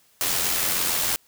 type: noise with amplitude modulation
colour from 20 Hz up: white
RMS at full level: -22 dBFS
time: 0.21-1.16 s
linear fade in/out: 0 ms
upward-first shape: sine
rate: 86.4 Hz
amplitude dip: 40%
effects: white hiss -60 dBFS RMS until 1.27 s